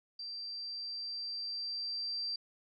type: tone with level ramp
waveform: sine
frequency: 4699 Hz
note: D8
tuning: in tune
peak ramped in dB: -40 to -34 dBFS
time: 0.19-2.36 s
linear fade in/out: 5 ms
effects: none